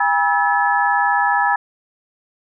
sine tone cluster, 810 / 969 / 1304 / 1716 Hz, G#5 / B5 / E6 / A6, -43 / -33 / -19 / -44 cents, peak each -18 / -19 / -23 / -19 dBFS, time 0-1.56 s, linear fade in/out 5 ms, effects none

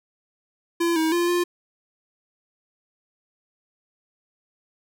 square tone with pitch steps, 339.8 / 319.4 / 346.4 / 351 Hz, F4 / D#4 / F4 / F4, -47 / +45 / -14 / +9 cents, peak -20 dBFS, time 0.8-1.44 s, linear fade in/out 10 ms, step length 160 ms, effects none

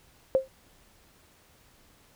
sine tone with exponential decay, 529 Hz, C5, 19 cents sharp, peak -15 dBFS, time 0.35-0.48 s, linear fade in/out 0 ms, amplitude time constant 28 ms, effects pink hiss -60 dBFS RMS until 2.15 s

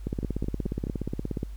two click trains, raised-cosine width 3 ms, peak -16 / -19 dBFS, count 24 / 4, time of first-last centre 0.07-1.431 / 0.23-0.87 s, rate 16.9 / 4.69 Hz, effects added 50 Hz sine -36 dBFS peak until 1.56 s + pink hiss -59 dBFS RMS until 1.56 s

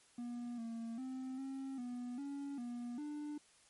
triangle tone with pitch steps, 240.3 / 229.3 / 259.9 / 268.6 / 245 / 281.1 / 240.6 / 296.5 Hz, B3 / A#3 / C4 / C4 / B3 / C#4 / B3 / D4, -47 / -28 / -11 / +46 / -14 / +24 / -45 / +17 cents, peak -39 dBFS, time 0.18-3.38 s, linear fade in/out 5 ms, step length 400 ms, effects white hiss -67 dBFS RMS until 3.69 s + MP3 48 kbps

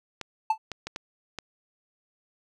clicks, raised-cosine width 0.2 ms, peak -17 dBFS, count 5, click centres 0.213 / 0.717 / 0.87 / 0.961 / 1.387 s
triangle tone with exponential decay, 879 Hz, A5, 2 cents flat, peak -15 dBFS, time 0.5-0.58 s, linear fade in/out 5 ms, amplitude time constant 17 ms
effects none

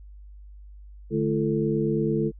sine tone cluster, 148.2 / 217.1 / 340 / 440.2 Hz, D3 / A3 / F4 / A4, +16 / -23 / -46 / +1 cents, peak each -27 dBFS, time 1.1-2.32 s, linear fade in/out 50 ms, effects added 50 Hz sine -42 dBFS peak until 2.39 s

